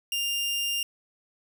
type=tone; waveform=sawtooth; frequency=2800 Hz; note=F7; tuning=4 cents sharp; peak=-23 dBFS; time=0.12-0.83 s; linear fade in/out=2 ms; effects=9-bit